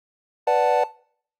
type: chord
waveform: triangle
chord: B minor seventh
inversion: none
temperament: equal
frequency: 493.9 / 587.3 / 740 / 880 Hz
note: B4 / D5 / F#5 / A5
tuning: 0 / 0 / 0 / 0 cents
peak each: -20 dBFS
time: 0.47-0.84 s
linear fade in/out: 5 ms
type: tone with exponential decay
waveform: triangle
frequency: 880 Hz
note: A5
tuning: in tune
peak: -27 dBFS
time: 0.84-1.01 s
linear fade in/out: 1 ms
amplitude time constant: 35 ms
effects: noise-tail reverb RT60 0.6 s tail -25 dB re dry + Opus 48 kbps